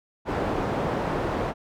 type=low-pass noise; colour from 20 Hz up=white; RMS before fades=-27 dBFS; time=0.25-1.54 s; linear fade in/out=50 ms; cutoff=740 Hz; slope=12 dB/octave; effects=none